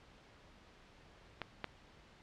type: clicks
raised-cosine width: 0.3 ms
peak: -22 / -21 dBFS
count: 2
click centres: 1.417 / 1.643 s
effects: pink hiss -61 dBFS RMS until 2.22 s + low-pass 4000 Hz 12 dB/octave